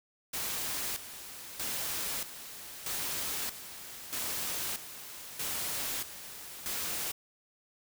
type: noise with tremolo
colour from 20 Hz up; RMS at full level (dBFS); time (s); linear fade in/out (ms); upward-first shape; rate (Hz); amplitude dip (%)
white; -35; 0.33-7.12; 10; square; 0.79; 70
effects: none